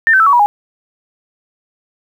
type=tone with pitch steps; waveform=sine; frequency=1800 / 1540.1 / 1317.7 / 1127.4 / 964.6 / 825.3 Hz; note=A6 / G6 / E6 / C#6 / B5 / G#5; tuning=+39 / -31 / -1 / +29 / -41 / -11 cents; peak=-6 dBFS; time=0.07-0.46 s; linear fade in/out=0 ms; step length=65 ms; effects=7-bit